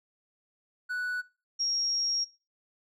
triangle / sine tone pair in turn, 1480 / 5588 Hz, F#6 / F8, 0 / 0 cents, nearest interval octave + major seventh, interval 2300 cents, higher second, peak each -28 / -26 dBFS, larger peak second, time 0.89-1.22 / 1.59-2.25 s, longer second, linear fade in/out 20 ms, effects noise-tail reverb RT60 0.3 s tail -20 dB re dry

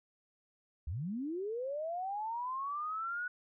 sine linear sweep, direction up, 63 to 1482 Hz, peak -35 dBFS, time 0.87-3.28 s, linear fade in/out 5 ms, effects none

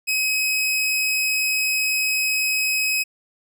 sawtooth tone, 2542 Hz, D#7, 36 cents sharp, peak -16 dBFS, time 0.07-3.04 s, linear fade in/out 20 ms, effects none

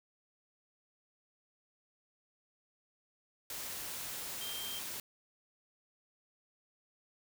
sine tone in noise, 3169 Hz, G7, 18 cents sharp, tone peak -42 dBFS, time 4.41-4.79 s, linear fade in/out 2 ms, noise white, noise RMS -42 dBFS, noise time 3.5-5 s, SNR -3 dB, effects none

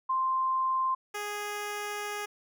sine / 10% pulse tone pair in turn, 1046.5 / 414.3 Hz, C6 / G#4, 0 / -4 cents, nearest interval octave + major third, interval 1604 cents, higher first, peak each -25 dBFS, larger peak neither, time 0.09-0.95 / 1.14-2.26 s, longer second, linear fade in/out 10 ms, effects none

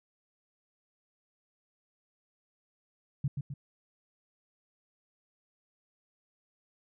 sine tone with echo, 140 Hz, C#3, 18 cents sharp, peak -26 dBFS, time 3.24-3.28 s, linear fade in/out 5 ms, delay 130 ms, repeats 2, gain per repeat -5 dB, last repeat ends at 3.54 s, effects none

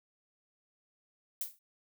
violet noise with exponential decay, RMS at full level -32 dBFS, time 1.41-1.59 s, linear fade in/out 2 ms, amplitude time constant 37 ms, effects none

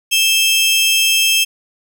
sawtooth tone pair together, 2630 / 3194 Hz, E7 / G7, -5 / +32 cents, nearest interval minor third, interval 337 cents, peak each -11 dBFS, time 0.11-1.45 s, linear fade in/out 20 ms, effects none

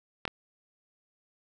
clicks, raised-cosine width 0.3 ms, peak -15 dBFS, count 2, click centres 0.253 / 0.278 s, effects none

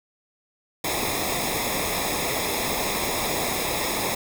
pink noise with comb filter, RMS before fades -26 dBFS, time 0.84-4.15 s, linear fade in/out 5 ms, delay 0.67 ms, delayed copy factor -0.75, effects none

